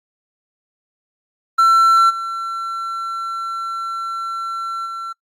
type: tone with level steps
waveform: triangle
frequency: 1350 Hz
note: E6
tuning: 41 cents sharp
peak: -7 / -20 / -23 dBFS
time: 1.58-5.13 s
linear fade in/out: 10 ms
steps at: 2.09 / 4.85 s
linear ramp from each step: 20 ms
effects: noise-tail reverb RT60 0.1 s tail -22 dB re dry + Opus 32 kbps